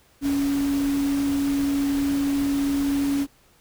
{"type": "tone in noise", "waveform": "sine", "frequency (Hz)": 280.3, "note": "C#4", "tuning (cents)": 19, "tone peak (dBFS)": -20, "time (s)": [0.21, 3.27], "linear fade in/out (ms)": 50, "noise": "pink", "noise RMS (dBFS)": -35, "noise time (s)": [0.21, 3.27], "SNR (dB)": 12, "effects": ["pink hiss -58 dBFS RMS until 3.6 s"]}